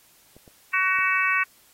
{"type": "clicks", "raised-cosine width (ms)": 2, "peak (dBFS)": -35, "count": 3, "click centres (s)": [0.366, 0.478, 0.989]}
{"type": "harmonic tone", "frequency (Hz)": 375.8, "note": "F#4", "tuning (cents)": 27, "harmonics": [3, 4, 5, 6, 7], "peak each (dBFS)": [-26, -26, -26, -26, -26], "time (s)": [0.73, 1.44], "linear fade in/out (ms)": 10}
{"effects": ["white hiss -57 dBFS RMS until 1.73 s", "AAC 48 kbps"]}